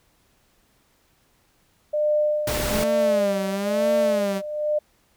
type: tone with tremolo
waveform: sine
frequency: 601 Hz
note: D5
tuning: 40 cents sharp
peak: -17 dBFS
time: 1.93-4.79 s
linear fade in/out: 10 ms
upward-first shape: sine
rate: 1.1 Hz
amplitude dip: 75%
type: noise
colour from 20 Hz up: pink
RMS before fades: -26 dBFS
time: 2.47-2.84 s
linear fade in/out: 5 ms
type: tone with vibrato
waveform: sawtooth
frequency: 208 Hz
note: G#3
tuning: 3 cents sharp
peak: -21 dBFS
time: 2.69-4.42 s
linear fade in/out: 50 ms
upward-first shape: sine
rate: 1 Hz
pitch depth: 140 cents each way
effects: pink hiss -63 dBFS RMS until 5.16 s